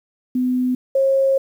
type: tone pair in turn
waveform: sine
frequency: 252.2 / 539.7 Hz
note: B3 / C#5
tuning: +36 / -46 cents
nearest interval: octave + minor second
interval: 1318 cents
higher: second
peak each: -16 / -13 dBFS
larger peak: second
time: 0.35-0.75 / 0.95-1.38 s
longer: second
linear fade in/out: 5 ms
effects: 8-bit